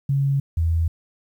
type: tone pair in turn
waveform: sine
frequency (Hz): 138.59 / 82.41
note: C#3 / E2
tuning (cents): 0 / 0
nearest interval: major sixth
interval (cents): 900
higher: first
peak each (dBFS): -17 / -17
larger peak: neither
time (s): 0.09-0.4 / 0.57-0.88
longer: neither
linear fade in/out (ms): 5
effects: 9-bit